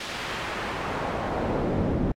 brown noise with band-pass filter sweep, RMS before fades -28 dBFS, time 0-2.12 s, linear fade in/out 5 ms, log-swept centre 3500 to 270 Hz, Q 0.8, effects AAC 64 kbps

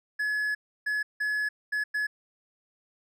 triangle tone bursts at uneven times, 1700 Hz, G#6, 40 cents sharp, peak -24 dBFS, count 5, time 0.19-0.55 / 0.86-1.03 / 1.2-1.49 / 1.72-1.84 / 1.94-2.07 s, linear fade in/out 10 ms, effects none

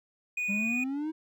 triangle tone, 2469 Hz, D#7, 14 cents flat, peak -27 dBFS, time 0.37-0.84 s, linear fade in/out 5 ms
triangle exponential sweep, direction up, 196 to 322.1 Hz, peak -28 dBFS, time 0.48-1.12 s, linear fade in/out 20 ms
effects none

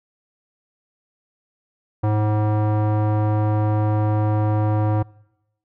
square tone with low-pass filter, 106.4 Hz, G#2, 42 cents sharp, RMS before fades -19 dBFS, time 2.03-5.03 s, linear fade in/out 10 ms, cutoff 920 Hz, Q 1.6, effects noise-tail reverb RT60 0.9 s tail -24 dB re dry

